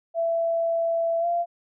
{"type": "tone with pitch glide", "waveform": "sine", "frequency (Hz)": [667, 688.9], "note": ["E5", "F5"], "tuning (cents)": [20, -24], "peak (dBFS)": -21, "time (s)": [0.14, 1.46], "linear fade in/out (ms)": 50, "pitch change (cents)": 56, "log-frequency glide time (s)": [1.2, 1.26], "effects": []}